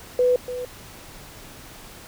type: tone with echo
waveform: sine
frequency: 497.1 Hz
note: B4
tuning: 11 cents sharp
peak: -15 dBFS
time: 0.19-0.36 s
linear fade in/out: 2 ms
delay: 290 ms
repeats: 1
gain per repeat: -12 dB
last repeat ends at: 0.65 s
effects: pink hiss -43 dBFS RMS until 2.07 s